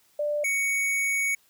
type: tone pair in turn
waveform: sine / square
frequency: 591 / 2231 Hz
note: D5 / C#7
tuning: +11 / +11 cents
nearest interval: octave + major seventh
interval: 2300 cents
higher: second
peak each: -24 dBFS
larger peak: neither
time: 0.19-0.44 / 0.44-1.35 s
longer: second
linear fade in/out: 5 ms
effects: white hiss -63 dBFS RMS until 1.49 s